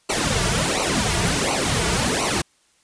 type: noise with flanger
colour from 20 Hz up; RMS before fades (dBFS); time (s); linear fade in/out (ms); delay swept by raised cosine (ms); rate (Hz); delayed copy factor
pink; -21; 0.09-2.42; 10; 0.58 to 3.88; 1.4; -0.85
effects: white hiss -61 dBFS RMS until 2.83 s + resampled to 22050 Hz